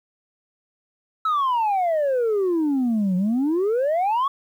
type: exponential two-way sweep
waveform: sine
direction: down then up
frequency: 1318.5 to 177.7 to 1140 Hz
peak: -16 dBFS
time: 1.25-4.28 s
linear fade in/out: 5 ms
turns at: 3.16 s
effects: tanh soft clip ceiling -17 dBFS + 9-bit